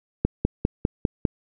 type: click train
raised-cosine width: 3 ms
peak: -6 dBFS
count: 6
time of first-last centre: 0.25-1.252 s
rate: 4.99 Hz
effects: none